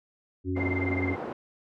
harmonic tone, 92.1 Hz, F#2, 7 cents flat, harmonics 1 / 3 / 4, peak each -30 / -30 / -34 dBFS, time 0.44-1.17 s, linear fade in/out 50 ms
sine tone with tremolo, 2093 Hz, C7, in tune, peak -28 dBFS, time 0.55-1.17 s, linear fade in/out 50 ms, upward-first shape sine, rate 19 Hz, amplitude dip 95%
pink band-pass noise, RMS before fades -36 dBFS, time 0.56-1.33 s, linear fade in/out 5 ms, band 270 to 880 Hz, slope 12 dB/octave
effects none

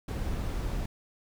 brown noise, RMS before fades -32 dBFS, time 0.08-0.86 s, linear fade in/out 5 ms, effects none

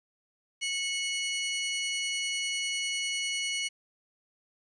sawtooth tone pair together, 2195 / 2930 Hz, C#7 / F#7, -18 / -18 cents, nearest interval perfect fourth, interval 500 cents, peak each -29 / -29 dBFS, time 0.61-3.69 s, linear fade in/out 20 ms, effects resampled to 22050 Hz + 10-bit

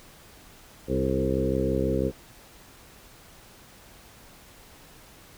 harmonic tone with a mistuned harmonic, 66 Hz, C2, 16 cents sharp, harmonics 1 / 2 / 3 / 4 / 5 / 6 / 7 / 8, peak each -31 / -31 / -31 / -31 / -31 / -31 / -31 / -31 dBFS, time 0.87-2.12 s, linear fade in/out 50 ms, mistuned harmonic 6, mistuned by +19 cents, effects pink hiss -51 dBFS RMS until 5.37 s

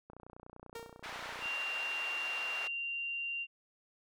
click train, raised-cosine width 1 ms, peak -36 dBFS, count 42, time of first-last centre 0.1-1.458 s, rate 30.2 Hz
sawtooth tone with exponential decay, 461.5 Hz, A#4, 17 cents flat, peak -36 dBFS, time 0.75-1.09 s, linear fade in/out 5 ms, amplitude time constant 73 ms
white band-pass noise, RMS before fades -44 dBFS, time 1.03-2.68 s, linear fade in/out 10 ms, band 680 to 2100 Hz, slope 12 dB/octave
sine tone, 2773 Hz, F7, 13 cents flat, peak -35 dBFS, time 1.4-3.47 s, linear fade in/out 50 ms
effects none

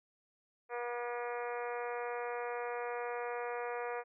harmonic tone, 240.8 Hz, B3, 44 cents flat, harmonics 2 / 3 / 4 / 5 / 6 / 7 / 8 / 9 / 10, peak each -39 / -43 / -45 / -47 / -49 / -50 / -51 / -52 / -53 dBFS, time 0.69-4.04 s, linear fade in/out 50 ms, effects none

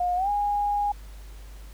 sine tone with pitch glide, 714 to 820.2 Hz, F5 to G#5, +38 to -22 cents, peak -22 dBFS, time 0-0.92 s, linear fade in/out 5 ms, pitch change +240 cents, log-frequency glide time 0.16-0.29 s, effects added 50 Hz sine -40 dBFS peak until 1.73 s + pink hiss -53 dBFS RMS until 1.73 s

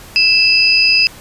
sine tone pair together, 2637 / 4970 Hz, E7 / D#8, 0 / -3 cents, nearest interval major seventh, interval 1097 cents, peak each -11 dBFS, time 0.16-1.07 s, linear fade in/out 0 ms, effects pink hiss -37 dBFS RMS until 1.2 s + resampled to 32000 Hz

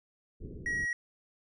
pink low-pass noise, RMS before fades -43 dBFS, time 0.4-0.86 s, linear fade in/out 20 ms, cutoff 440 Hz, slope 48 dB/octave
triangle tone, 1906 Hz, A#6, 38 cents sharp, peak -28 dBFS, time 0.66-0.93 s, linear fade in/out 2 ms
effects resampled to 22050 Hz

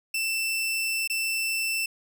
sawtooth tone with dropouts, 2668 Hz, E7, 20 cents sharp, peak -22 dBFS, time 0.14-1.86 s, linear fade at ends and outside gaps 5 ms, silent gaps 1.076-1.098 s, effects none

